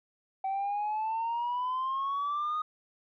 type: exponential sweep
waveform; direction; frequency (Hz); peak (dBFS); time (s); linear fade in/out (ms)
sine; up; 765 to 1246; -27; 0.44-2.62; 5
effects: tanh soft clip ceiling -27 dBFS